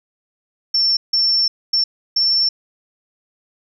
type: tone bursts at uneven times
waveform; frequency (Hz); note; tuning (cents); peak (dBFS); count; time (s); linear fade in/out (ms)
sine; 5410; E8; +44; -13; 4; 0.74-0.97 / 1.13-1.48 / 1.73-1.84 / 2.16-2.49; 5
effects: 9-bit